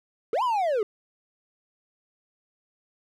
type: linear two-way sweep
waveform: triangle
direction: up then down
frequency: 392 to 1048 to 392 Hz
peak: -20 dBFS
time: 0.33-0.83 s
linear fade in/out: 2 ms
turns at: 0.43 s
effects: none